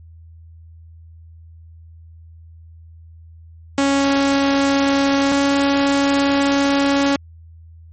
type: tone pair in turn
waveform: sawtooth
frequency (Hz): 277.2 / 279.3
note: C#4 / C#4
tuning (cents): 0 / +13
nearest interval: unison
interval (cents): 13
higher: second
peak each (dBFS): -10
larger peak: neither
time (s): 3.78-5.32 / 5.32-7.16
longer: second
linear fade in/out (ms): 2
effects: added 82 Hz sine -39 dBFS peak until 7.92 s + MP3 32 kbps